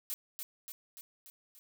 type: noise with echo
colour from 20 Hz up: blue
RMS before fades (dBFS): -37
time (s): 0.1-0.14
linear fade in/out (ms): 0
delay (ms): 290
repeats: 5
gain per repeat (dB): -4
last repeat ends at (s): 1.59
effects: none